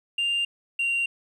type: tone pair in turn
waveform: sine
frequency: 2794 / 2764 Hz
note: F7 / F7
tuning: 0 / -19 cents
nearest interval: unison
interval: 19 cents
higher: first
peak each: -20 dBFS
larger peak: neither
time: 0.18-0.45 / 0.79-1.06 s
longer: neither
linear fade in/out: 5 ms
effects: tanh soft clip ceiling -21 dBFS + 10-bit